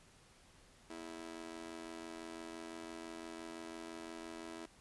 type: tone with amplitude modulation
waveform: sawtooth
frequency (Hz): 327.1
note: E4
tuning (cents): -13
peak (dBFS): -38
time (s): 0.9-4.66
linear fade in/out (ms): 5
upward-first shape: sine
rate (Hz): 85.9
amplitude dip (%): 100
effects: pink hiss -64 dBFS RMS until 4.8 s + resampled to 24000 Hz